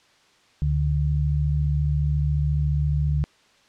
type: tone pair together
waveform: sine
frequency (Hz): 72.3 / 146.62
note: D2 / D3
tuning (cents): -27 / -3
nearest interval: octave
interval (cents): 1224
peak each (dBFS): -22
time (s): 0.62-3.24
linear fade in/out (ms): 0
effects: white hiss -58 dBFS RMS until 3.68 s + low-pass 5000 Hz 12 dB/octave